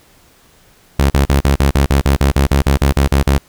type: tone bursts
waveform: sawtooth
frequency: 69.3 Hz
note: C#2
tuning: in tune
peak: -5 dBFS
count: 16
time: 0.99-3.38 s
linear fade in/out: 5 ms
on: 110 ms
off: 42 ms
effects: pink hiss -49 dBFS RMS until 3.48 s